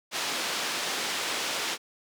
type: band-pass noise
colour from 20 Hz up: white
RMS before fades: -31 dBFS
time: 0.11-1.78 s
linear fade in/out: 50 ms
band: 250 to 4900 Hz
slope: 12 dB/octave
effects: none